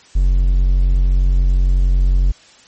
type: tone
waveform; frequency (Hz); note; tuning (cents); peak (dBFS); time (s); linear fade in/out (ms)
triangle; 45.53; F#1; -27; -8; 0.15-2.32; 10
effects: white hiss -46 dBFS RMS until 2.67 s + MP3 32 kbps